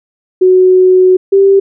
sine tone pair in turn, 370 / 392 Hz, F#4 / G4, 0 / 0 cents, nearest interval minor second, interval 100 cents, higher second, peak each -3 dBFS, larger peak neither, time 0.41-1.17 / 1.32-1.6 s, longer first, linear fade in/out 10 ms, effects none

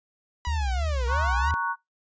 sawtooth linear two-way sweep, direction down then up, 987.8 to 460 to 987.8 Hz, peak -28 dBFS, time 0.45-1.51 s, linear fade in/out 0 ms, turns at 1.07 s
sine tone with vibrato, 68.7 Hz, C#2, 15 cents flat, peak -24 dBFS, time 0.47-1.54 s, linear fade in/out 0 ms, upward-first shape triangle, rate 3.1 Hz, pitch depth 240 cents each way
sine chord, F# major, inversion first, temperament equal, 932.3 / 1108.7 / 1480 Hz, A#5 / C#6 / F#6, 0 / 0 / 0 cents, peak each -29 dBFS, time 1.07-1.76 s, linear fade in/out 50 ms
effects noise-tail reverb RT60 0.2 s tail -26 dB re dry + resampled to 16000 Hz

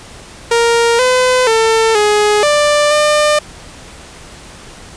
sawtooth tone with pitch steps, 466.7 / 507 / 448 / 418.7 / 591 / 600 Hz, A#4 / B4 / A4 / G#4 / D5 / D5, +2 / +45 / +31 / +14 / +11 / +37 cents, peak -5 dBFS, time 0.51-3.39 s, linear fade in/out 5 ms, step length 480 ms, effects pink hiss -35 dBFS RMS until 4.96 s + resampled to 22050 Hz

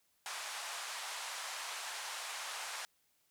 pink band-pass noise, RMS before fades -43 dBFS, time 0.26-2.85 s, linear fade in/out 0 ms, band 770 to 10000 Hz, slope 24 dB/octave, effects white hiss -75 dBFS RMS until 3.3 s

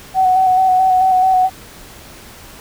sine tone with vibrato, 748 Hz, F#5, 19 cents sharp, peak -9 dBFS, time 0.14-1.5 s, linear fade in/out 50 ms, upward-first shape square, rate 4.6 Hz, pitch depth 20 cents each way, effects pink hiss -38 dBFS RMS until 2.6 s

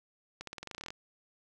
accelerating click train, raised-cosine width 0.2 ms, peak -24 dBFS, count 14, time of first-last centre 0.41-0.905 s, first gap 63 ms, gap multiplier 0.91, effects none

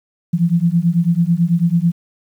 sine beating tone pair, 165.9 / 175 Hz, E3 / F3, +11 / +4 cents, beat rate 9.1 Hz, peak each -15 dBFS, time 0.33-1.92 s, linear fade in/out 10 ms, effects 8-bit

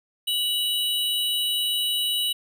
square tone pair together, 2953 / 3848 Hz, F#7 / B7, -4 / -46 cents, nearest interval perfect fourth, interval 458 cents, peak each -24 / -29 dBFS, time 0.27-2.33 s, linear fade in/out 10 ms, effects none

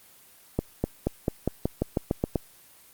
accelerating click train, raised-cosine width 2 ms, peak -10 dBFS, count 11, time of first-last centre 0.59-2.358 s, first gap 250 ms, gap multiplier 0.92, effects white hiss -54 dBFS RMS until 2.93 s + Opus 24 kbps

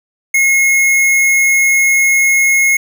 square tone, 2164 Hz, C#7, 42 cents flat, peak -9 dBFS, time 0.34-2.77 s, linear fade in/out 5 ms, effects none

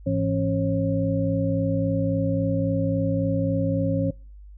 sine tone cluster, 105.4 / 169 / 272.8 / 542 Hz, G#2 / E3 / C#4 / C#5, +26 / +43 / -28 / -39 cents, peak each -26 dBFS, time 0.06-4.11 s, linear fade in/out 10 ms, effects noise-tail reverb RT60 0.4 s tail -25 dB re dry + added 50 Hz sine -41 dBFS peak until 4.57 s

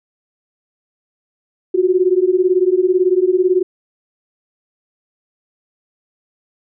sine beating tone pair, 358.3 / 376.3 Hz, F4 / F#4, +44 / +29 cents, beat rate 18 Hz, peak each -14 dBFS, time 1.74-3.63 s, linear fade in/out 10 ms, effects none

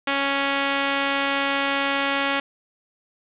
5% pulse tone, 277.4 Hz, C#4, 1 cent sharp, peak -9 dBFS, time 0.07-2.4 s, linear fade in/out 5 ms, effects resampled to 8000 Hz + 7-bit

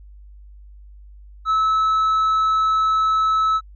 sine tone with tanh clipping, 1300 Hz, E6, 24 cents flat, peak -16 dBFS, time 1.45-3.61 s, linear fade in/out 50 ms, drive 3 dB, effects added 50 Hz sine -40 dBFS peak until 3.75 s

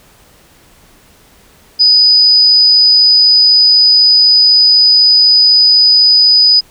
sine tone, 4978 Hz, D#8, in tune, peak -4 dBFS, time 1.79-6.61 s, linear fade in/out 20 ms, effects pink hiss -45 dBFS RMS until 6.7 s

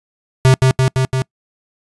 square tone with echo, 130.81 Hz, C3, in tune, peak -7 dBFS, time 0.45-0.54 s, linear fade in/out 0 ms, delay 170 ms, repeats 4, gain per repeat -2 dB, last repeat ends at 1.22 s, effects noise-tail reverb RT60 0.1 s tail -26 dB re dry + resampled to 24000 Hz

